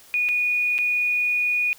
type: tone with dropouts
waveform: sine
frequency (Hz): 2459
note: D#7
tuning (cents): -21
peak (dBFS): -19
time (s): 0.14-1.73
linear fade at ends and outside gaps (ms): 0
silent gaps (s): 0.287-0.29 / 0.781-0.787
effects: white hiss -50 dBFS RMS until 1.78 s